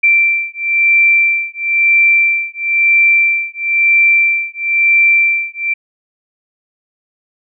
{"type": "beating tone pair", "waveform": "sine", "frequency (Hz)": [2349, 2350], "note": ["D7", "D7"], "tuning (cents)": [0, 1], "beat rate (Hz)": 1, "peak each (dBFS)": -12, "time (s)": [0.03, 5.74], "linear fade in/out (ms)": 10, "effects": []}